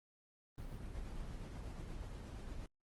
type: noise with tremolo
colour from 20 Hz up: brown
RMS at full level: -45 dBFS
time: 0.58-2.66 s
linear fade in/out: 0 ms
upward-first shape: triangle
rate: 8.4 Hz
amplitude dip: 30%
effects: Opus 24 kbps